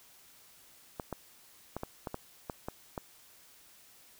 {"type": "clicks", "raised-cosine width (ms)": 1, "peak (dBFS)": -22, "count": 9, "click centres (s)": [0.998, 1.127, 1.766, 1.834, 2.072, 2.144, 2.498, 2.685, 2.978], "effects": ["white hiss -59 dBFS RMS until 4.19 s"]}